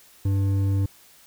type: tone with hard clipping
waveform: sine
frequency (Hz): 98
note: G2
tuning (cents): 0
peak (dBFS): -21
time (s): 0.25-0.86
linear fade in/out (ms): 5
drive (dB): 7
effects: white hiss -53 dBFS RMS until 1.26 s